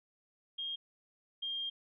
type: tone pair in turn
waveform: sine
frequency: 3232 / 3210 Hz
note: G#7 / G7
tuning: -48 / +40 cents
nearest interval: unison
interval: 12 cents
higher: first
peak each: -36 / -35 dBFS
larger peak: second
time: 0.58-0.76 / 1.42-1.7 s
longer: second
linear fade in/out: 10 ms
effects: none